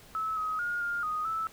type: tone with pitch steps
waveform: sine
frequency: 1300 / 1266 / 1426 / 1408 / 1244 / 1313 Hz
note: E6 / D#6 / F6 / F6 / D#6 / E6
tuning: -24 / +30 / +36 / +14 / -1 / -7 cents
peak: -29 dBFS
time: 0.15-1.47 s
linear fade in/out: 0 ms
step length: 220 ms
effects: pink hiss -54 dBFS RMS until 1.52 s